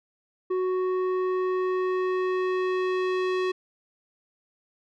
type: tone with low-pass filter sweep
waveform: square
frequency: 370 Hz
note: F#4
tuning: in tune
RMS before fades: -26 dBFS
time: 0.5-3.52 s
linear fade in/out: 10 ms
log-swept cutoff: 910 to 3400 Hz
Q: 0.96
effects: none